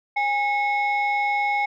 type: tone pair together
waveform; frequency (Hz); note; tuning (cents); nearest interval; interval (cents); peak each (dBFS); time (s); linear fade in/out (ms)
sine; 819 / 2183; G#5 / C#7; -24 / -27; octave + perfect fourth; 1697; -20 / -22; 0.16-1.66; 10
effects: tanh soft clip ceiling -16 dBFS